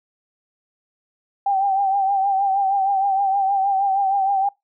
sine tone with vibrato, 784 Hz, G5, in tune, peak -16 dBFS, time 1.46-4.49 s, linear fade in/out 5 ms, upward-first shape triangle, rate 6.4 Hz, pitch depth 59 cents each way, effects noise-tail reverb RT60 0.2 s tail -26 dB re dry

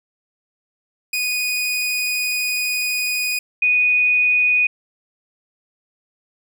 sawtooth / sine tone pair in turn, 2478 / 2478 Hz, D#7 / D#7, -8 / -8 cents, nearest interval unison, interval 0 cents, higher neither, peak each -16 / -13 dBFS, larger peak second, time 1.13-3.39 / 3.62-4.67 s, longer first, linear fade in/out 5 ms, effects none

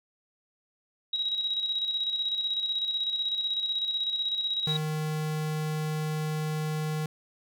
sine tone with tremolo, 3833 Hz, A#7, 47 cents sharp, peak -25 dBFS, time 1.13-4.77 s, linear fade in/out 5 ms, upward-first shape square, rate 16 Hz, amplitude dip 45%
square tone, 154.6 Hz, D#3, 11 cents flat, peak -29 dBFS, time 4.67-7.06 s, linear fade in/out 2 ms
effects none

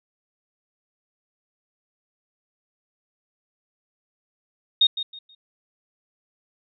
sine tone with echo, 3709 Hz, A#7, 9 cents flat, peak -13 dBFS, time 4.81-4.87 s, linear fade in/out 5 ms, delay 160 ms, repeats 3, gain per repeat -12 dB, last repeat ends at 5.35 s, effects none

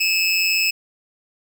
25% pulse tone with amplitude modulation, 2592 Hz, E7, 30 cents flat, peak -10 dBFS, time 0-0.71 s, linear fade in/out 10 ms, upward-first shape sine, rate 182 Hz, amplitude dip 60%, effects none

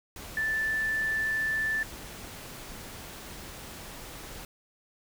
sine tone in noise, 1760 Hz, A6, in tune, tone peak -26 dBFS, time 0.37-1.83 s, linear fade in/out 2 ms, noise pink, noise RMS -43 dBFS, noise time 0.16-4.45 s, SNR +14 dB, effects none

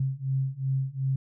sine beating tone pair, 132.5 / 135.2 Hz, C3 / C#3, +22 / -43 cents, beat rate 2.7 Hz, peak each -29 / -28 dBFS, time 0-1.16 s, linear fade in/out 5 ms, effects none

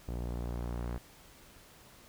sawtooth tone with low-pass filter sweep, 59.6 Hz, A#1, 39 cents sharp, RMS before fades -37 dBFS, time 0.08-0.98 s, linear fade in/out 5 ms, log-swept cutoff 670 to 1500 Hz, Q 0.83, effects pink hiss -57 dBFS RMS until 2.08 s

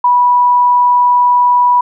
sine tone, 980 Hz, B5, 14 cents flat, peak -6 dBFS, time 0.04-1.81 s, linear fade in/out 5 ms, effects none

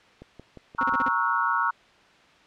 click train, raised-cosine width 2 ms, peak -29 dBFS, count 5, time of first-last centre 0.22-0.925 s, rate 5.67 Hz
sine chord, F# dominant seventh, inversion first, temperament equal with one note detuned, 932.3 / 1108.7 / 1318.5 / 1444.5 Hz, A#5 / C#6 / E6 / F#6, 0 / 0 / 0 / -42 cents, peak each -27 dBFS, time 0.78-1.71 s, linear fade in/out 10 ms
sawtooth tone bursts, 261.6 Hz, C4, in tune, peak -25 dBFS, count 5, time 0.81-1.083 s, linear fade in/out 0 ms, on 21 ms, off 42 ms
effects white hiss -55 dBFS RMS until 2.46 s + low-pass 3000 Hz 12 dB/octave

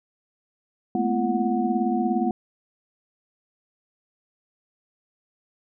sine tone cluster, 213.3 / 230.5 / 250.2 / 340.7 / 735 Hz, G#3 / A#3 / B3 / F4 / F#5, +46 / -19 / +23 / -43 / -12 cents, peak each -27 dBFS, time 0.95-2.31 s, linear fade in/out 2 ms, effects none

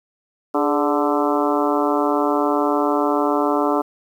harmonic tone with a mistuned harmonic, 146.83 Hz, D3, in tune, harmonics 2 / 3 / 4 / 5 / 6 / 7 / 8 / 9, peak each -21 / -23 / -24 / -25 / -26 / -26 / -27 / -28 dBFS, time 0.54-3.82 s, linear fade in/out 10 ms, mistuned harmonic 3, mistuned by -80 cents, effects 8-bit

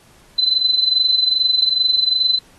sine tone with amplitude modulation, 4037 Hz, B7, 37 cents sharp, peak -10 dBFS, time 0.38-2.39 s, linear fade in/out 10 ms, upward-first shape sine, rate 22.5 Hz, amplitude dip 70%, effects pink hiss -51 dBFS RMS until 2.58 s + AAC 32 kbps

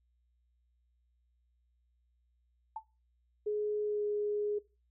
sine tone with exponential decay, 880 Hz, A5, in tune, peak -33 dBFS, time 2.76-2.84 s, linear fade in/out 5 ms, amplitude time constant 16 ms
sine tone with pitch glide, 420 to 415.9 Hz, G#4 to G#4, +19 to +2 cents, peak -30 dBFS, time 3.46-4.59 s, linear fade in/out 10 ms, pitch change -17 cents, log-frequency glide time 3.84-4.03 s
effects noise-tail reverb RT60 0.3 s tail -21 dB re dry + added 60 Hz sine -70 dBFS peak until 4.9 s

